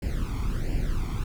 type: noise with flanger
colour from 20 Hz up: brown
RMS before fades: -27 dBFS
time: 0.02-1.24 s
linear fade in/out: 5 ms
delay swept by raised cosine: 0.4 to 0.91 ms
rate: 1.4 Hz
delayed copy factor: +0.8
effects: none